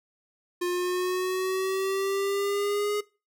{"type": "exponential sweep", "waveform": "square", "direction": "up", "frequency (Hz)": [353.5, 416.9], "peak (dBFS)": -26, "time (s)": [0.61, 3.01], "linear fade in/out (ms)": 10, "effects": ["noise-tail reverb RT60 0.3 s tail -21 dB re dry"]}